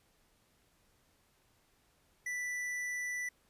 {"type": "tone with tanh clipping", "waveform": "sine", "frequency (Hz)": 1976, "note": "B6", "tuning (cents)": 0, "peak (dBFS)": -37, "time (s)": [2.26, 3.29], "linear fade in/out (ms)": 5, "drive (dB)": 13, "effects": ["pink hiss -71 dBFS RMS until 3.49 s", "resampled to 32000 Hz"]}